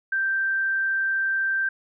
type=tone; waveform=sine; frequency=1568 Hz; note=G6; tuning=in tune; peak=-21 dBFS; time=0.12-1.69 s; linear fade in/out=5 ms; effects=none